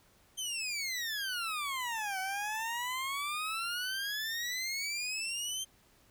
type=exponential two-way sweep; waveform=20% pulse; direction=down then up; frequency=3162 to 749 to 3162 Hz; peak=-29 dBFS; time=0.37-5.65 s; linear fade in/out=20 ms; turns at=2.19 s; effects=pink hiss -65 dBFS RMS until 6.1 s